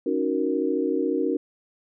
sine chord, D# minor seventh, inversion third, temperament equal, 277.2 / 311.1 / 370 / 466.2 Hz, C#4 / D#4 / F#4 / A#4, 0 / 0 / 0 / 0 cents, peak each -27 dBFS, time 0.06-1.37 s, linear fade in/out 5 ms, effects none

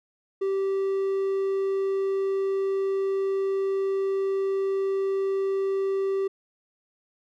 triangle tone, 389 Hz, G4, 13 cents flat, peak -21 dBFS, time 0.41-6.28 s, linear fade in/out 10 ms, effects none

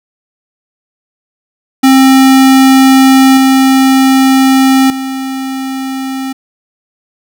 square tone with level steps, 265.5 Hz, C4, 25 cents sharp, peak -3 / -5 / -16 dBFS, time 1.83-6.33 s, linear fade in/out 10 ms, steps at 3.37 / 4.9 s, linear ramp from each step 2 ms, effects none

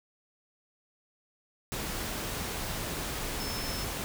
sine tone in noise, 5274 Hz, E8, in tune, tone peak -39 dBFS, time 3.4-3.84 s, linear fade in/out 0 ms, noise pink, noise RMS -35 dBFS, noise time 1.72-4.04 s, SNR -7 dB, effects none

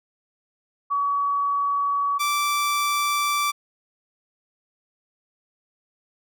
sine / sawtooth tone pair in turn, 1133 / 1166.9 Hz, C#6 / D6, +37 / -11 cents, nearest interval minor second, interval 52 cents, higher second, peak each -20 / -17 dBFS, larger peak second, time 0.9-2.19 / 2.19-3.52 s, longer second, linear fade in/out 20 ms, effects none

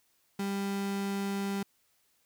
35% pulse tone, 198.1 Hz, G3, 18 cents sharp, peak -29 dBFS, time 0.39-1.63 s, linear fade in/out 5 ms, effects white hiss -71 dBFS RMS until 2.25 s

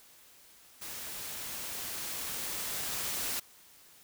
white noise with level ramp, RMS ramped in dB -42 to -34 dBFS, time 0.81-3.4 s, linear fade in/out 10 ms, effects white hiss -58 dBFS RMS until 4.03 s

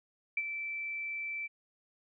sine tone with ADSR envelope, 2328 Hz, D7, 16 cents flat, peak -27 dBFS, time 0.37-1.48 s, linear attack 4 ms, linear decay 44 ms, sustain -8 dB, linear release 25 ms, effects none

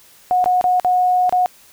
sine tone with dropouts, 728 Hz, F#5, 28 cents flat, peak -12 dBFS, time 0.31-1.46 s, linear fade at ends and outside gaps 0 ms, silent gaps 0.442-0.459 / 0.612-0.641 / 0.798-0.847 / 1.294-1.325 s, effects white hiss -48 dBFS RMS until 1.72 s

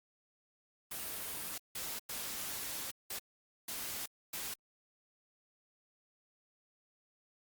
white noise bursts at uneven times, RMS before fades -41 dBFS, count 6, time 0.91-1.58 / 1.75-1.99 / 2.09-2.91 / 3.1-3.19 / 3.68-4.06 / 4.33-4.54 s, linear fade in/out 5 ms, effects Opus 32 kbps

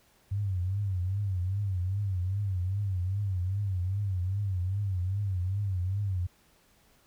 sine tone with vibrato, 95.6 Hz, G2, 43 cents flat, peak -27 dBFS, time 0.31-6.27 s, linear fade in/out 10 ms, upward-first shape triangle, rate 2.5 Hz, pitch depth 150 cents each way, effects pink hiss -64 dBFS RMS until 7.06 s

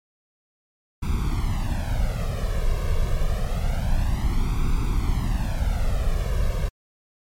brown noise with flanger, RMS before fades -22 dBFS, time 1.02-6.69 s, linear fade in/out 10 ms, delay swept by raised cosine 0.83 to 1.82 ms, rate 0.27 Hz, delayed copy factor +0.9, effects MP3 64 kbps

